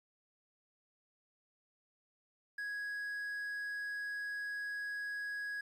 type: tone with quantisation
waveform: triangle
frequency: 1662 Hz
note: G#6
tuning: 1 cent sharp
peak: -36 dBFS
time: 2.58-5.61 s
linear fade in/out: 5 ms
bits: 11
effects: resampled to 32000 Hz